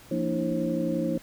sine tone cluster, 171.7 / 230.8 / 295.9 / 327.5 / 536 Hz, F3 / A#3 / D4 / E4 / C5, -29 / -17 / +13 / -11 / +42 cents, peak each -31 dBFS, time 0.11-1.18 s, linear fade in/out 5 ms, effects pink hiss -51 dBFS RMS until 1.22 s

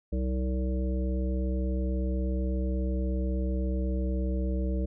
harmonic tone with a mistuned harmonic, 63.7 Hz, C2, 46 cents flat, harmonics 1 / 3 / 5 / 7 / 9, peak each -27 / -34 / -37 / -40 / -41 dBFS, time 0.12-4.86 s, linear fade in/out 10 ms, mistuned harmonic 7, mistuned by +28 cents, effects none

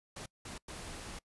pink noise bursts at uneven times, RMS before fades -45 dBFS, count 3, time 0.16-0.26 / 0.45-0.58 / 0.68-1.19 s, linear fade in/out 5 ms, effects noise-tail reverb RT60 0.1 s tail -24 dB re dry + resampled to 24000 Hz

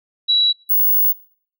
sine tone pair in turn, 3911 / 15644 Hz, B7 / B9, -18 / -18 cents, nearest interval 2 octaves, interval 2400 cents, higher second, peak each -12 dBFS, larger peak neither, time 0.28-0.53 / 0.69-1.13 s, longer second, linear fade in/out 20 ms, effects noise-tail reverb RT60 0.6 s tail -26 dB re dry

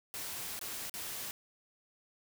white noise with dropouts, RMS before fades -41 dBFS, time 0.14-1.31 s, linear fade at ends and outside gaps 0 ms, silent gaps 0.592-0.613 / 0.896-0.94 s, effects none

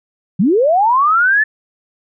sine linear sweep, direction up, 157.6 to 1774 Hz, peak -9 dBFS, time 0.39-1.44 s, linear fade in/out 10 ms, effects none

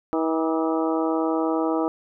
harmonic tone with a mistuned harmonic, 160.7 Hz, E3, 44 cents flat, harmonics 2 / 3 / 4 / 5 / 6 / 7 / 8, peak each -23 / -27 / -29 / -31 / -33 / -34 / -35 dBFS, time 0.13-1.88 s, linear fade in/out 0 ms, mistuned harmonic 7, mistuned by +79 cents, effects none

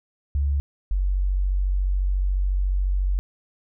sine tone pair in turn, 70.5 / 47.05 Hz, C#2 / F#1, +30 / +30 cents, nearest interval perfect fifth, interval 700 cents, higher first, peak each -19 dBFS, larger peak neither, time 0.35-0.6 / 0.91-3.19 s, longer second, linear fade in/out 0 ms, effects none

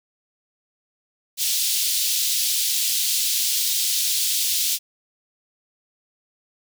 pink high-pass noise, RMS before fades -22 dBFS, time 1.37-4.79 s, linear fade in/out 50 ms, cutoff 3400 Hz, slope 24 dB/octave, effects none

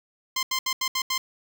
10% pulse tone bursts at uneven times, 1046.5 Hz, C6, in tune, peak -15 dBFS, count 6, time 0.36-0.43 / 0.51-0.59 / 0.66-0.73 / 0.81-0.88 / 0.95-1.02 / 1.1-1.18 s, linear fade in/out 5 ms, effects 7-bit

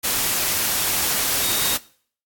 sine tone in noise, 3729 Hz, A#7, in tune, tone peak -27 dBFS, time 1.42-1.76 s, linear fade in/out 20 ms, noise white, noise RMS -21 dBFS, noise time 0.03-1.78 s, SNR -9 dB, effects noise-tail reverb RT60 0.5 s tail -20 dB re dry + AAC 64 kbps

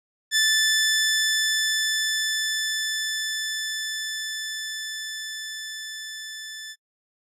15% pulse tone with level ramp, 1754 Hz, A6, 6 cents flat, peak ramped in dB -11 to -29 dBFS, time 0.31-6.76 s, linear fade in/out 50 ms, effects noise-tail reverb RT60 0.1 s tail -26 dB re dry + resampled to 32000 Hz

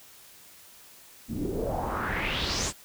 pink noise with low-pass filter sweep, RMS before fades -30 dBFS, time 1.28-2.73 s, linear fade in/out 50 ms, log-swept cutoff 210 to 8200 Hz, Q 3.9, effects white hiss -52 dBFS RMS until 2.84 s

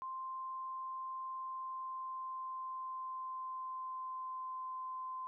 sine tone with pitch glide, 1046.5 to 1035.1 Hz, C6 to C6, 0 to -19 cents, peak -40 dBFS, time 0.02-5.27 s, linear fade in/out 0 ms, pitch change -19 cents, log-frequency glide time 1.29-4.69 s, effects none

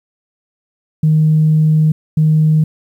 sine tone pair in turn, 155.56 / 155.56 Hz, D#3 / D#3, 0 / 0 cents, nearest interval unison, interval 0 cents, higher neither, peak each -7 dBFS, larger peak neither, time 1.03-1.92 / 2.17-2.64 s, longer first, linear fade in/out 5 ms, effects tanh soft clip ceiling -3 dBFS + 8-bit

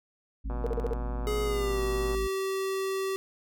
harmonic tone, 53.2 Hz, G#1, 42 cents sharp, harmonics 1 / 3 / 4 / 5, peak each -30 / -48 / -48 / -44 dBFS, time 0.44-2.28 s, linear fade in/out 20 ms
click train, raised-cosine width 1 ms, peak -26 dBFS, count 202, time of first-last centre 0.5-2.148 s, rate 122 Hz
sine tone bursts, 466.2 Hz, A#4, in tune, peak -27 dBFS, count 5, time 0.64-0.933 s, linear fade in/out 0 ms, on 25 ms, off 42 ms
square tone with pitch glide, 420 to 385.1 Hz, G#4 to G4, +19 to -31 cents, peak -29 dBFS, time 1.27-3.16 s, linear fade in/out 0 ms, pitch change -150 cents, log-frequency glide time 1.43-1.81 s
effects none

